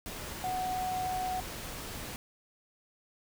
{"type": "tone in noise", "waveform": "sine", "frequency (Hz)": 740, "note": "F#5", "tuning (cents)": 0, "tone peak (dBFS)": -31, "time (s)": [0.44, 1.4], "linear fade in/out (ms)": 0, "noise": "pink", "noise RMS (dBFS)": -41, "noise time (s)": [0.06, 2.16], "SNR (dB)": 7, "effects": []}